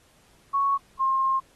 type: tone pair in turn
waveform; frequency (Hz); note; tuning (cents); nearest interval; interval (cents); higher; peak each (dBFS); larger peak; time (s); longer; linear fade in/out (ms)
sine; 1108.7 / 1065.4; C#6 / C6; 0 / +31; minor second; 69; first; -20 / -20; neither; 0.53-0.78 / 0.99-1.4; second; 20
effects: pink hiss -60 dBFS RMS until 1.55 s + AAC 32 kbps